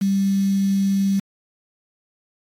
sine tone with quantisation, 196 Hz, G3, in tune, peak -16 dBFS, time 0.01-1.2 s, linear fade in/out 10 ms, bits 6, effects AAC 48 kbps

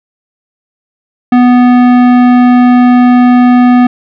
sine tone with tanh clipping, 246.9 Hz, B3, in tune, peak -4 dBFS, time 1.32-3.87 s, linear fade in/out 5 ms, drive 16 dB, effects none

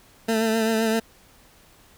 20% pulse tone with vibrato, 222.9 Hz, A3, 23 cents sharp, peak -15 dBFS, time 0.28-1 s, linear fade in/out 10 ms, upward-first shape triangle, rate 7.7 Hz, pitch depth 38 cents each way, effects pink hiss -54 dBFS RMS until 1.97 s

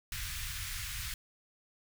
pink band-stop noise, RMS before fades -39 dBFS, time 0.12-1.14 s, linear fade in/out 2 ms, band 110 to 1500 Hz, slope 24 dB/octave, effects none

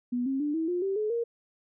sine tone with pitch steps, 245 / 268.7 / 294.7 / 323.3 / 354.6 / 388.9 / 426.6 / 467.9 Hz, B3 / C4 / D4 / E4 / F4 / G4 / G#4 / A#4, -14 / +46 / +6 / -34 / +26 / -14 / +46 / +6 cents, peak -26 dBFS, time 0.12-1.24 s, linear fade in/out 10 ms, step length 140 ms, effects none

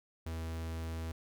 45% pulse tone, 81.5 Hz, E2, 19 cents flat, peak -37 dBFS, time 0.26-1.12 s, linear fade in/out 5 ms, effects none

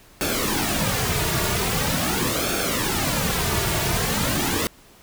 pink noise with flanger, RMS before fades -23 dBFS, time 0.21-4.67 s, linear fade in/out 0 ms, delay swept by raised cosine 1 to 3.9 ms, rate 0.43 Hz, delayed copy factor -0.7, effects pink hiss -51 dBFS RMS until 5.02 s

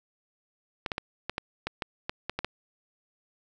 clicks, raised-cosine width 0.3 ms, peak -14 dBFS, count 11, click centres 0.862 / 0.918 / 0.981 / 1.296 / 1.381 / 1.67 / 1.822 / 2.095 / 2.296 / 2.39 / 2.446 s, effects none

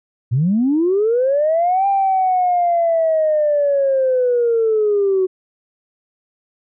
sine linear two-way sweep, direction up then down, 109.4 to 796 to 369.3 Hz, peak -12 dBFS, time 0.31-5.27 s, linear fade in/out 20 ms, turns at 1.87 s, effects tanh soft clip ceiling -8 dBFS

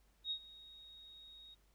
sine tone with ADSR envelope, 3758 Hz, A#7, 13 cents sharp, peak -35 dBFS, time 0.24-1.55 s, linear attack 69 ms, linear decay 76 ms, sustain -19 dB, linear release 15 ms, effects added 50 Hz sine -69 dBFS peak until 1.74 s + pink hiss -75 dBFS RMS until 1.74 s

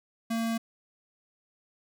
square tone, 227.9 Hz, A#3, 39 cents flat, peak -28 dBFS, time 0.3-0.58 s, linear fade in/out 10 ms, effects none

